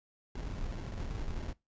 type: noise with sample-and-hold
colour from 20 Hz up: brown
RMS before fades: -38 dBFS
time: 0.35-1.53 s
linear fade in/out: 5 ms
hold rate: 1225 Hz
effects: noise-tail reverb RT60 0.2 s tail -21 dB re dry + resampled to 16000 Hz